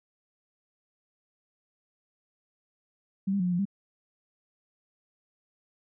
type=tone with pitch steps; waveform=sine; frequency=193.7 / 199.8 / 180 / 179 / 174.8 / 198.8 Hz; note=G3 / G3 / F#3 / F3 / F3 / G3; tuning=-20 / +33 / -47 / +43 / +2 / +25 cents; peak=-24 dBFS; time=3.27-3.654 s; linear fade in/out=10 ms; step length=64 ms; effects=none